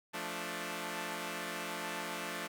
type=chord; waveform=5% pulse; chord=D minor; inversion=first; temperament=equal; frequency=174.61 / 220 / 293.7 Hz; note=F3 / A3 / D4; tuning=0 / 0 / 0 cents; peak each=-31 dBFS; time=0.13-2.48 s; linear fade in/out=20 ms; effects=none